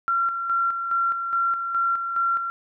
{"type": "tone with tremolo", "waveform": "sine", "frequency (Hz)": 1368, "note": "F6", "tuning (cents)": -36, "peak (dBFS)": -19, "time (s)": [0.08, 2.5], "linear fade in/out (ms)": 0, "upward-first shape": "square", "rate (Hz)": 2.4, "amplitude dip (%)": 50, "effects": []}